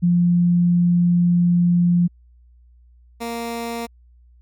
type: tone pair in turn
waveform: sine / 15% pulse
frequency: 174.61 / 233.1 Hz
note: F3 / A#3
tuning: 0 / 0 cents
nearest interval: perfect fourth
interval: 500 cents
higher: second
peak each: -13 / -19 dBFS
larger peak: first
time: 0.02-2.08 / 3.2-3.87 s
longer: first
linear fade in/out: 20 ms
effects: added 60 Hz sine -48 dBFS peak until 4.41 s